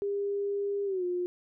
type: tone with pitch glide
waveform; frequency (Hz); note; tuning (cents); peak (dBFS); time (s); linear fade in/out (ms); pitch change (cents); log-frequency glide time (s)
sine; 402.6 to 356.6; G4 to F4; +46 to +36; -28; 0.02-1.26; 0; -210; 0.85-1.04
effects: none